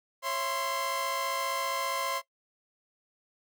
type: tone cluster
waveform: sawtooth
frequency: 548 / 671 / 1041 Hz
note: C#5 / E5 / C6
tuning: -20 / +31 / -9 cents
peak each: -32 / -35 / -28 dBFS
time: 0.22-2.22 s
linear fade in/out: 50 ms
effects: noise-tail reverb RT60 0.1 s tail -18 dB re dry